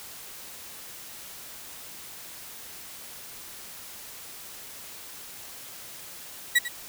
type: tone with echo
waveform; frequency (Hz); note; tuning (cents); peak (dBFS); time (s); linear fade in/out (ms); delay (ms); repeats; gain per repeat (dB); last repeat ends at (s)
35% pulse; 1930; B6; -40; -15; 6.55-6.59; 10; 96; 1; -13; 6.686
effects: white hiss -43 dBFS RMS until 6.88 s